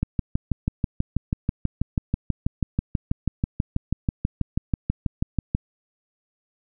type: click train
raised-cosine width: 5 ms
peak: -9 dBFS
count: 35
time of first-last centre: 0.03-5.549 s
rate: 6.16 Hz
effects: none